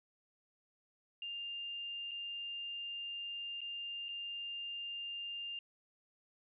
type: tone with dropouts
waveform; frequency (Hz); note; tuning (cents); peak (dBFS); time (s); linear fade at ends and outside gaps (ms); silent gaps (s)
sine; 2801; F7; +4; -40; 1.22-5.59; 2; 2.111-2.115 / 3.607-3.615 / 4.085-4.089
effects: none